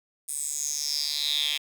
10% pulse tone with high-pass filter sweep, 146.83 Hz, D3, in tune, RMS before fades -29 dBFS, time 0.28-1.58 s, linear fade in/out 10 ms, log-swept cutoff 9100 to 3000 Hz, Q 6.9, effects none

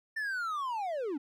triangle linear sweep, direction down, 1799 to 261.6 Hz, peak -30 dBFS, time 0.16-1.18 s, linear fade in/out 10 ms, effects none

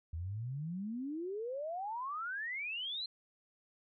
sine exponential sweep, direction up, 77.78 to 4186 Hz, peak -37 dBFS, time 0.13-3.06 s, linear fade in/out 5 ms, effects none

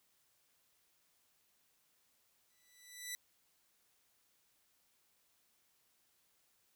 10% pulse tone with exponential growth, 1975.5 Hz, B6, in tune, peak -30 dBFS, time 2.5-3.15 s, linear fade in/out 0 ms, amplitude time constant 140 ms, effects white hiss -75 dBFS RMS until 6.75 s

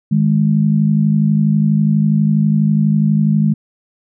sine tone pair together, 155.9 / 208.1 Hz, D#3 / G#3, +4 / +4 cents, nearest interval perfect fourth, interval 500 cents, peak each -13 dBFS, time 0.11-3.54 s, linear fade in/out 10 ms, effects none

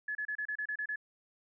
sine tone bursts, 1708 Hz, G#6, 48 cents sharp, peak -33 dBFS, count 9, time 0.08-0.959 s, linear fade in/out 5 ms, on 71 ms, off 30 ms, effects none

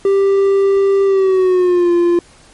triangle tone with pitch glide, 393.4 to 346.5 Hz, G4 to F4, +6 to -14 cents, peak -7 dBFS, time 0.05-2.19 s, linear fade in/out 2 ms, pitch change -220 cents, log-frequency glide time 1.05-1.92 s, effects pink hiss -45 dBFS RMS until 2.53 s + MP3 48 kbps

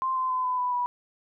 sine tone with pitch steps, 1046.5 / 1032.7 / 1019.1 / 1005.6 / 992.3 / 979.2 Hz, C6 / C6 / C6 / B5 / B5 / B5, 0 / -23 / -46 / +31 / +8 / -15 cents, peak -24 dBFS, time 0.02-0.86 s, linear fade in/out 0 ms, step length 140 ms, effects none

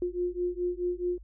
sine beating tone pair, 353.1 / 357.8 Hz, F4 / F4, +19 / +42 cents, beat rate 4.7 Hz, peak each -31 dBFS, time 0.02-1.18 s, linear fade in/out 2 ms, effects added 50 Hz sine -46 dBFS peak until 1.23 s

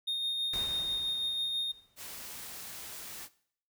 triangle tone with tremolo, 3687 Hz, A#7, 20 cents flat, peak -28 dBFS, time 0.07-1.72 s, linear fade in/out 10 ms, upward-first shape sine, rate 6.1 Hz, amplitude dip 30%
pink noise with exponential decay, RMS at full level -41 dBFS, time 0.53-2.28 s, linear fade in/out 5 ms, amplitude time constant 380 ms
white noise, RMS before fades -44 dBFS, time 1.96-3.29 s, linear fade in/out 50 ms
effects noise-tail reverb RT60 0.6 s tail -19 dB re dry

